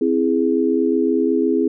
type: chord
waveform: sine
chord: C augmented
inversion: none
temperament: equal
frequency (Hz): 261.6 / 329.6 / 415.3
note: C4 / E4 / G#4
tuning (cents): 0 / 0 / 0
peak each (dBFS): -19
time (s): 0.01-1.68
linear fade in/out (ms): 5
effects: none